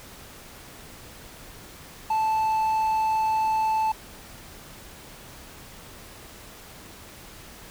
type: tone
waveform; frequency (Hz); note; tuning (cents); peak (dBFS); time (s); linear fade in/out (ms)
triangle; 877; A5; -6; -19; 2.1-3.92; 5
effects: pink hiss -45 dBFS RMS until 7.7 s